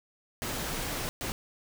pink noise bursts at uneven times, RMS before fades -34 dBFS, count 2, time 0.42-1.09 / 1.21-1.32 s, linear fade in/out 0 ms, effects none

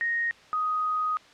sine tone pair in turn, 1864.7 / 1249.6 Hz, A#6 / D#6, 0 / +7 cents, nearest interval perfect fifth, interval 693 cents, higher first, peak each -24 dBFS, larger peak neither, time 0.01-0.31 / 0.53-1.17 s, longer second, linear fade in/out 0 ms, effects white hiss -53 dBFS RMS until 1.33 s + low-pass 4000 Hz 12 dB/octave

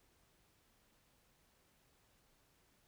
silence, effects pink hiss -73 dBFS RMS until 2.87 s

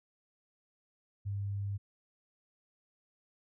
sine tone, 100 Hz, G2, 35 cents sharp, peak -33 dBFS, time 1.25-1.78 s, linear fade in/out 20 ms, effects none

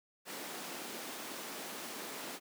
pink high-pass noise, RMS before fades -44 dBFS, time 0.25-2.4 s, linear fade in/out 50 ms, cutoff 220 Hz, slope 24 dB/octave, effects none

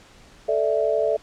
sine chord, A suspended fourth, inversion none, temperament equal, 440 / 587.3 / 659.3 Hz, A4 / D5 / E5, 0 / 0 / 0 cents, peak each -23 dBFS, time 0.48-1.17 s, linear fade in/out 10 ms, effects pink hiss -50 dBFS RMS until 1.22 s + low-pass 7000 Hz 12 dB/octave

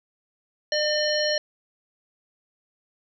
harmonic tone with a mistuned harmonic, 603 Hz, D5, 46 cents sharp, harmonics 1 / 3 / 5 / 7 / 9, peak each -24 / -29 / -32 / -28 / -30 dBFS, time 0.72-1.38 s, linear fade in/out 2 ms, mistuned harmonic 9, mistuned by +44 cents, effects none

